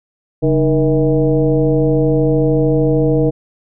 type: tone with frequency modulation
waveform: sine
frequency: 307.4 Hz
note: D#4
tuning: 21 cents flat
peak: -10 dBFS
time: 0.42-3.31 s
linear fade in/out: 20 ms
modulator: 167 Hz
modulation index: 1.5
effects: none